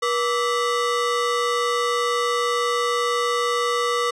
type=ring-modulated tone; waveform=35% pulse; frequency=822 Hz; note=G#5; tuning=18 cents flat; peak=-15 dBFS; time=0.02-4.11 s; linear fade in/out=10 ms; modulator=341 Hz; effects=low-pass 8000 Hz 12 dB/octave